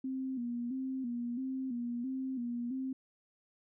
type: tone with vibrato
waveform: sine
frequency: 250.8 Hz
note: B3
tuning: 27 cents sharp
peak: -34 dBFS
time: 0.04-2.93 s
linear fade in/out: 5 ms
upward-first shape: square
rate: 1.5 Hz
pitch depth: 81 cents each way
effects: none